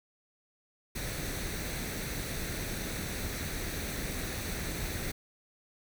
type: noise with comb filter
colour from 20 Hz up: pink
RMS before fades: -36 dBFS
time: 0.95-5.12 s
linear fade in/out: 10 ms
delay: 0.49 ms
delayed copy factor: +0.5
effects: none